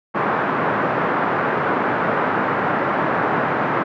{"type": "band-pass noise", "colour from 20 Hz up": "white", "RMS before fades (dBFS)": -20, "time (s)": [0.14, 3.84], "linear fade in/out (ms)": 20, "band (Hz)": [130, 1500], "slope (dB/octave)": 24, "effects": []}